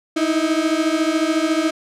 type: beating tone pair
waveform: 35% pulse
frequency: 311.1 / 325.1 Hz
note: D#4 / E4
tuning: 0 / -24 cents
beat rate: 14 Hz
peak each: -18 dBFS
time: 0.16-1.71 s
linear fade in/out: 10 ms
effects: low-pass 8000 Hz 12 dB/octave